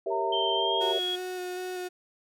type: chord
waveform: sine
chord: G diminished seventh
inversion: none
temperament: equal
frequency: 392 / 466.2 / 554.4 / 659.3 Hz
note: G4 / Bb4 / Db5 / Fb5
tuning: 0 / 0 / 0 / 0 cents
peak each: -31 / -34 / -37 / -32 dBFS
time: 0.06-0.99 s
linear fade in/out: 5 ms
type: tone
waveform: sine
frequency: 916 Hz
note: A#5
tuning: 31 cents flat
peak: -29 dBFS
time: 0.1-0.93 s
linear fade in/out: 20 ms
type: tone with pitch glide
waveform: sine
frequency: 3136 to 3321 Hz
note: G7 to G#7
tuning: 0 to -1 cents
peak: -28 dBFS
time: 0.32-1.16 s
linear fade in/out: 10 ms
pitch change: +99 cents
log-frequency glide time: 0.54-0.94 s
type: tone with vibrato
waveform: 35% pulse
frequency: 364.5 Hz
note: F#4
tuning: 26 cents flat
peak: -31 dBFS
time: 0.8-1.89 s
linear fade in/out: 20 ms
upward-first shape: square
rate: 2.6 Hz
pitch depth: 11 cents each way
effects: none